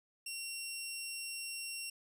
15% pulse tone, 2740 Hz, F7, 34 cents flat, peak -33 dBFS, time 0.26-1.9 s, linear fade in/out 5 ms, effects none

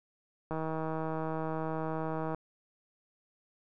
click train, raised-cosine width 1 ms, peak -22 dBFS, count 293, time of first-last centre 0.51-2.346 s, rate 159 Hz, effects none

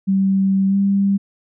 sine tone with pitch glide, 193.4 to 197.81 Hz, G3 to G3, -23 to +16 cents, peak -13 dBFS, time 0.07-1.18 s, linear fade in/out 20 ms, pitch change +39 cents, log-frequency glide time 0.68-0.76 s, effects none

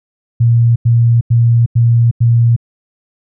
sine tone bursts, 117.4 Hz, A#2, 13 cents sharp, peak -6 dBFS, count 5, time 0.4-2.564 s, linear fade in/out 10 ms, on 360 ms, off 91 ms, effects none

